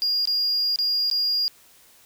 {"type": "tone with dropouts", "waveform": "sine", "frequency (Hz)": 4836, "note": "D8", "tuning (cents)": 50, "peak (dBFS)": -18, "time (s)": [0.02, 1.48], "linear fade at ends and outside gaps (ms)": 0, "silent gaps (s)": [[0.254, 0.274], [0.759, 0.788], [1.1, 1.113]], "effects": ["tanh soft clip ceiling -18 dBFS", "white hiss -54 dBFS RMS until 2.05 s"]}